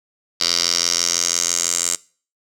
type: tone with band-pass filter sweep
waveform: 10% pulse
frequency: 86 Hz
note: F2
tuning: 26 cents flat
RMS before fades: -20 dBFS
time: 0.4-1.96 s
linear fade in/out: 10 ms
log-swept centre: 4900 to 7500 Hz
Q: 4.5
effects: noise-tail reverb RT60 0.4 s tail -22 dB re dry